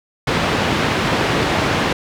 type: band-pass noise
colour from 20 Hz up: pink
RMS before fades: -18 dBFS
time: 0.27-1.93 s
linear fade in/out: 5 ms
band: 110 to 3300 Hz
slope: 12 dB/octave
effects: none